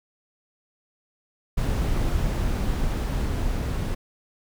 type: noise with level ramp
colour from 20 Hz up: brown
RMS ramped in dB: -23 to -26 dBFS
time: 1.57-3.95 s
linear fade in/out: 10 ms
effects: none